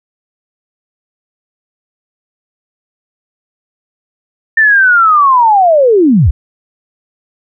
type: linear sweep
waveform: sine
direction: down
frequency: 1803 to 51.3 Hz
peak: -4 dBFS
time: 4.57-6.31 s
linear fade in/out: 5 ms
effects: none